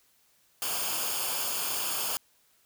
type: noise with comb filter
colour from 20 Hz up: white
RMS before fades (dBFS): -31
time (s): 0.62-2.17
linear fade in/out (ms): 0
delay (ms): 0.51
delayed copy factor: -0.65
effects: white hiss -66 dBFS RMS until 2.65 s